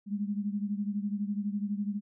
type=beating tone pair; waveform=sine; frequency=201.8 / 213.8 Hz; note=G#3 / A3; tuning=-49 / -49 cents; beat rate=12 Hz; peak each=-31 / -35 dBFS; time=0.06-2.01 s; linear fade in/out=50 ms; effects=none